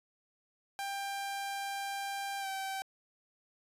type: tone with pitch glide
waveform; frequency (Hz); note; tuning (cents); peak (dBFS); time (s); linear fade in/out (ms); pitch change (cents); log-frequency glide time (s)
sawtooth; 793 to 774; G5 to G5; +20 to -22; -32; 0.79-2.82; 0; -42; 2.4-2.47
effects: resampled to 32000 Hz